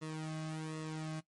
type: tone with flanger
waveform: sawtooth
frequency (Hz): 157.1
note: D#3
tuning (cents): +17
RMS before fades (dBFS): -41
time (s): 0.01-1.21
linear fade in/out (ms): 20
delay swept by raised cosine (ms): 1.3 to 2.22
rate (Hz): 1.3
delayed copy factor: -0.9
effects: noise-tail reverb RT60 0.1 s tail -18 dB re dry + MP3 48 kbps